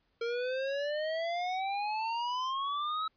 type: exponential sweep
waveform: square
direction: up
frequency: 459.9 to 1300 Hz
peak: -32 dBFS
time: 0.21-3.08 s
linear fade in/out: 5 ms
effects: pink hiss -75 dBFS RMS until 3.16 s + resampled to 11025 Hz